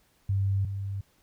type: tone pair in turn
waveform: sine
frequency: 98 / 98.62 Hz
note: G2 / G2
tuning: 0 / +11 cents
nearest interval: unison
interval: 11 cents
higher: second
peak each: -23 / -30 dBFS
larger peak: first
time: 0.29-0.65 / 0.65-1.01 s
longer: neither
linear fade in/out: 5 ms
effects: pink hiss -66 dBFS RMS until 1.22 s